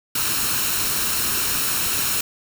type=noise with comb filter; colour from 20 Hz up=white; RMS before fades=-22 dBFS; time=0.15-2.21 s; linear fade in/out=5 ms; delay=0.73 ms; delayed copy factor=+0.5; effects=none